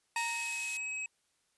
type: tone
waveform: square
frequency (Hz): 2553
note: D#7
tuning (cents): +44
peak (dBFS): -36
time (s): 0.16-1.06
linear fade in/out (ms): 2
type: tone with exponential decay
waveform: 30% pulse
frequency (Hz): 929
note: A#5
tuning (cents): -6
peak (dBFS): -29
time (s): 0.16-1.08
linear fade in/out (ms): 2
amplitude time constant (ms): 200
type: high-pass noise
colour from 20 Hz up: white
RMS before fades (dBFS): -42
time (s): 0.17-0.77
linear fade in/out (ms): 0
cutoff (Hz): 1900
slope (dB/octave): 24
effects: white hiss -75 dBFS RMS until 1.57 s + resampled to 24000 Hz